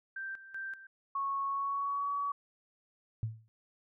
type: tone with tremolo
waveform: sine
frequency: 1568 Hz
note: G6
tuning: in tune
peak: -37 dBFS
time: 0.16-0.87 s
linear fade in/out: 5 ms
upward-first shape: square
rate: 2.6 Hz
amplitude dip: 75%
type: tone with pitch glide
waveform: sine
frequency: 1103 to 1133.4 Hz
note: C#6 to C#6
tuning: -9 to +38 cents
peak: -31 dBFS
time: 1.15-2.32 s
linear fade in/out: 5 ms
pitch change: +47 cents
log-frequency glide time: 1.46-2.11 s
type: tone with exponential decay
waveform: sine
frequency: 111.1 Hz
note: A2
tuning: 17 cents sharp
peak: -28 dBFS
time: 3.23-3.48 s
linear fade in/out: 0 ms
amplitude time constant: 54 ms
effects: none